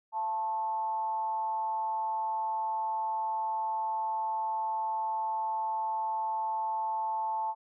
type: tone with frequency modulation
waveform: sine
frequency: 880 Hz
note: A5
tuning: in tune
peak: -29 dBFS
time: 0.12-7.55 s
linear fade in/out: 50 ms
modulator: 200 Hz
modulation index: 0.39
effects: none